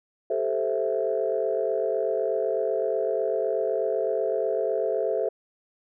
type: chord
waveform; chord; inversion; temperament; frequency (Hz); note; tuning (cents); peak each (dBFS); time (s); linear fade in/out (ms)
sine; A minor seventh; third; equal; 392 / 440 / 523.3 / 659.3; G4 / A4 / C5 / E5; 0 / 0 / 0 / 0; -30 / -27 / -28 / -28; 0.3-5.29; 5
effects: tanh soft clip ceiling -13 dBFS